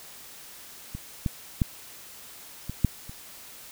clicks, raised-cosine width 5 ms, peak -22 / -13 / -9 / -20 / -7 / -28 dBFS, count 6, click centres 0.95 / 1.262 / 1.618 / 2.696 / 2.847 / 3.095 s, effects white hiss -46 dBFS RMS until 3.71 s

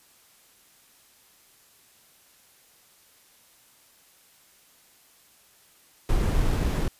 brown noise with sample-and-hold, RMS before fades -23 dBFS, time 6.09-6.88 s, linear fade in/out 2 ms, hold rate 8820 Hz, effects white hiss -58 dBFS RMS until 6.99 s + resampled to 32000 Hz

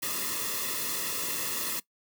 white noise with comb filter, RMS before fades -32 dBFS, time 0.02-1.8 s, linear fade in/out 10 ms, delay 1.3 ms, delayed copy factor -1, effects noise-tail reverb RT60 0.1 s tail -19 dB re dry

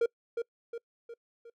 triangle tone with echo, 466.2 Hz, A#4, in tune, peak -21 dBFS, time 0.01-0.06 s, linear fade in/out 5 ms, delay 360 ms, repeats 4, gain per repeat -6 dB, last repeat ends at 1.5 s, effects noise-tail reverb RT60 0.1 s tail -26 dB re dry

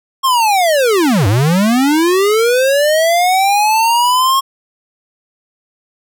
square linear two-way sweep, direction down then up, 1089 to 92.5 to 1089 Hz, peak -10 dBFS, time 0.23-4.41 s, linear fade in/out 20 ms, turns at 1.27 s, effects none

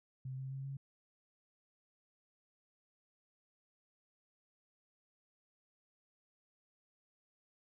sine tone with pitch steps, 130.81 / 132.87 / 134.95 / 137.08 Hz, C3 / C3 / C#3 / C#3, 0 / +27 / -46 / -19 cents, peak -40 dBFS, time 0.25-0.77 s, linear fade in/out 5 ms, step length 130 ms, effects none

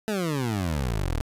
20% pulse exponential sweep, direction down, 222.9 to 35.46 Hz, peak -20 dBFS, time 0.08-1.21 s, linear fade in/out 0 ms, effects resampled to 32000 Hz + 10-bit

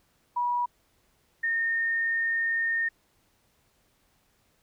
sine tone pair in turn, 970 / 1831.1 Hz, B5 / A#6, -31 / -31 cents, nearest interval major seventh, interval 1100 cents, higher second, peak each -24 dBFS, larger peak neither, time 0.36-0.66 / 1.43-2.89 s, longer second, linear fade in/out 10 ms, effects pink hiss -68 dBFS RMS until 4.62 s

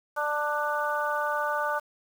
harmonic tone, 296.1 Hz, D4, 14 cents sharp, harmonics 2 / 3 / 4 / 5, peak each -31 / -31 / -31 / -31 dBFS, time 0.16-1.8 s, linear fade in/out 20 ms, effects 8-bit

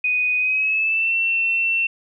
sine tone with pitch glide, 2489 to 2699 Hz, D#7 to E7, 0 to +40 cents, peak -17 dBFS, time 0.04-1.87 s, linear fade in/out 5 ms, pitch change +140 cents, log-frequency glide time 0.38-1.13 s, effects none

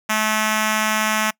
5% pulse tone with notch filter, 216.3 Hz, A3, 29 cents flat, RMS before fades -20 dBFS, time 0.09-1.31 s, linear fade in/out 10 ms, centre 440 Hz, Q 1.4, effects noise-tail reverb RT60 0.1 s tail -24 dB re dry

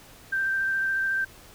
sine tone with vibrato, 1568 Hz, G6, in tune, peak -23 dBFS, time 0.32-1.25 s, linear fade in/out 10 ms, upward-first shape square, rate 14 Hz, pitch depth 10 cents each way, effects pink hiss -50 dBFS RMS until 1.54 s

